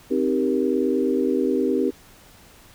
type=chord; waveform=sine; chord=C minor seventh; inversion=none; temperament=equal with one note detuned; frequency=261.6 / 311.1 / 392 / 471.3 Hz; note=C4 / Eb4 / G4 / Bb4; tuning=0 / 0 / 0 / +19 cents; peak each=-23 / -25 / -23 / -26 dBFS; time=0.1-1.91 s; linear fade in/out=20 ms; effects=pink hiss -50 dBFS RMS until 2.74 s